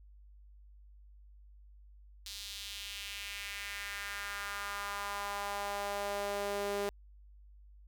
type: tone with high-pass filter sweep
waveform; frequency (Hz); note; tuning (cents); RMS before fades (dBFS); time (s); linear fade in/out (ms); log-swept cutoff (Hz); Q
sawtooth; 202.1; G#3; -47; -39; 2.26-6.89; 0; 4100 to 420; 2.1
effects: added 50 Hz sine -54 dBFS peak until 7.87 s